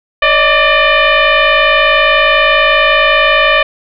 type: tone with frequency modulation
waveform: sine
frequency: 622.3 Hz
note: D#5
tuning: in tune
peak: -6 dBFS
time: 0.22-3.63 s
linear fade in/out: 5 ms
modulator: 595 Hz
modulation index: 4.1
effects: none